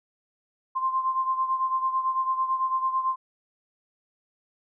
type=beating tone pair; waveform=sine; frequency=1046.5 / 1055.5 Hz; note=C6 / C6; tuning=0 / +15 cents; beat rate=9 Hz; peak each=-24 / -30 dBFS; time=0.75-3.16 s; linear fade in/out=20 ms; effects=none

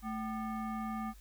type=tone with frequency modulation; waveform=sine; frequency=220 Hz; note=A3; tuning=in tune; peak=-35 dBFS; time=0.02-1.14 s; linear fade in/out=50 ms; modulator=987 Hz; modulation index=0.93; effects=added 50 Hz sine -52 dBFS peak until 1.2 s + white hiss -63 dBFS RMS until 1.2 s

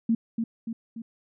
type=tone with echo; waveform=sine; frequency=228 Hz; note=A#3; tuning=38 cents flat; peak=-19 dBFS; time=0.09-0.15 s; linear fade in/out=5 ms; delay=290 ms; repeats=3; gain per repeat=-5 dB; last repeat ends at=1.02 s; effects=none

